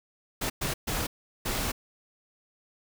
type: noise bursts at uneven times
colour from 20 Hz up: pink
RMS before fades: -30 dBFS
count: 4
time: 0.41-0.5 / 0.61-0.74 / 0.87-1.07 / 1.45-1.72 s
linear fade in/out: 10 ms
effects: none